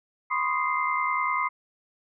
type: tone cluster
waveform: sine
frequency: 1005 / 1075 / 1234 / 2087 Hz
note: B5 / C6 / D#6 / C7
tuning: +30 / +47 / -15 / -5 cents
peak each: -29 dBFS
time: 0.3-1.49 s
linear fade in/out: 20 ms
effects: none